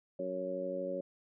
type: harmonic tone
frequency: 92.5 Hz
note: F#2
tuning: in tune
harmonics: 2 / 3 / 4 / 5 / 6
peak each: -45 / -44 / -43 / -45 / -36 dBFS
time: 0.19-1.01 s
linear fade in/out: 5 ms
effects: none